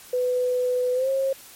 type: tone with pitch glide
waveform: sine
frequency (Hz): 498.8 to 537.7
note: B4 to C5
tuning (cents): +17 to +47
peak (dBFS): -20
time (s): 0.13-1.33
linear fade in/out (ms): 5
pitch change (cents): +130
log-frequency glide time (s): 0.94-1.09
effects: white hiss -46 dBFS RMS until 1.55 s + MP3 64 kbps